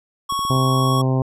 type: tone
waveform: square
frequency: 1108.7 Hz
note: C#6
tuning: in tune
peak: -21 dBFS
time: 0.29-1.02 s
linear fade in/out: 10 ms
type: clicks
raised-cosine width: 3 ms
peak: -23 dBFS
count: 4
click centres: 0.324 / 0.392 / 0.451 / 0.563 s
type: harmonic tone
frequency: 130.81 Hz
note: C3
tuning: in tune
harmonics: 1 / 2 / 3 / 4 / 5 / 6 / 7 / 8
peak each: -17 / -23 / -27 / -29 / -31 / -33 / -34 / -35 dBFS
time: 0.5-1.22 s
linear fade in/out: 2 ms
effects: resampled to 32000 Hz